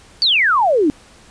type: exponential sweep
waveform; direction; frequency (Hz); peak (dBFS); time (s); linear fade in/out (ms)
sine; down; 4699 to 276.5; -11; 0.22-0.9; 0
effects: pink hiss -46 dBFS RMS until 1.3 s + resampled to 22050 Hz